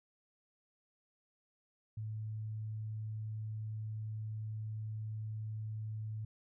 sine tone, 108.6 Hz, A2, 22 cents flat, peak -38 dBFS, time 1.97-6.25 s, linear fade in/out 5 ms, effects none

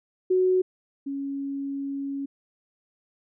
sine tone pair in turn, 370 / 277.2 Hz, F#4 / C#4, 0 / 0 cents, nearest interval perfect fourth, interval 500 cents, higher first, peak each -18 / -28 dBFS, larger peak first, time 0.3-0.62 / 1.06-2.26 s, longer second, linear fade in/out 10 ms, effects none

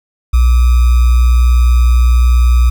sine tone with sample-and-hold, 60.6 Hz, B1, 32 cents flat, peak -5 dBFS, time 0.33-2.7 s, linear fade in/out 10 ms, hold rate 1225 Hz, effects none

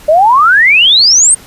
sine exponential sweep, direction up, 587.3 to 8900 Hz, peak -3 dBFS, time 0.08-1.35 s, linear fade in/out 10 ms, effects pink hiss -36 dBFS RMS until 1.46 s + resampled to 32000 Hz

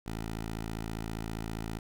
10% pulse tone, 55 Hz, A1, in tune, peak -27 dBFS, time 0.06-1.79 s, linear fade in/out 5 ms, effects none

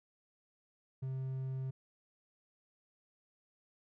triangle tone, 131.8 Hz, C3, 13 cents sharp, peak -34 dBFS, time 1.02-1.71 s, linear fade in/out 10 ms, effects none

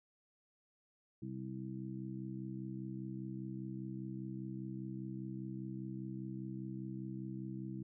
harmonic tone, 65 Hz, C2, 11 cents flat, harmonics 2 / 3 / 4 / 5, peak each -45 / -45 / -53 / -47 dBFS, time 1.22-7.83 s, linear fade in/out 5 ms, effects none

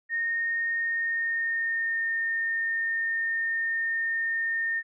sine tone with pitch glide, 1845 to 1824.9 Hz, A#6 to A#6, -18 to -37 cents, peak -25 dBFS, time 0.09-4.83 s, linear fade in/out 50 ms, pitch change -19 cents, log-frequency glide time 0.72-2.09 s, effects none

